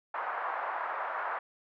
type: band-pass noise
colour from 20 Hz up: pink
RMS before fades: -35 dBFS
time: 0.14-1.39 s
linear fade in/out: 5 ms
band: 730 to 1500 Hz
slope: 24 dB/octave
effects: none